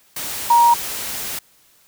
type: tone in noise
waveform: sine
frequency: 943 Hz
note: A#5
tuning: 20 cents sharp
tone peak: -9 dBFS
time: 0.5-0.74 s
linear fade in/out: 5 ms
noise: white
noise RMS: -27 dBFS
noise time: 0.16-1.39 s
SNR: +15 dB
effects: white hiss -55 dBFS RMS until 1.87 s